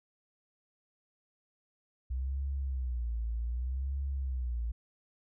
sine tone with vibrato, 62.4 Hz, B1, 19 cents sharp, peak -31 dBFS, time 2.1-4.72 s, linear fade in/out 10 ms, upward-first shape sine, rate 0.65 Hz, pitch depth 170 cents each way, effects none

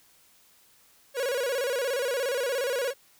45% pulse tone with vibrato, 517 Hz, C5, 21 cents flat, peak -26 dBFS, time 1.14-2.94 s, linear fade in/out 50 ms, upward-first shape square, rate 17 Hz, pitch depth 110 cents each way, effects white hiss -60 dBFS RMS until 3.19 s

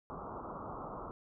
white low-pass noise, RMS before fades -44 dBFS, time 0.1-1.11 s, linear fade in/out 0 ms, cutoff 1300 Hz, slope 96 dB/octave, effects none

